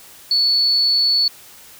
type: tone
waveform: sine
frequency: 4435 Hz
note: C#8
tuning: in tune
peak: -13 dBFS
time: 0.31-1.28 s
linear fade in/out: 2 ms
effects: white hiss -43 dBFS RMS until 1.79 s